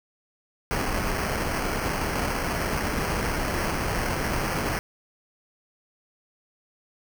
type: noise with sample-and-hold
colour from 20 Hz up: pink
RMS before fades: -27 dBFS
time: 0.71-4.79 s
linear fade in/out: 0 ms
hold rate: 3675 Hz
effects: none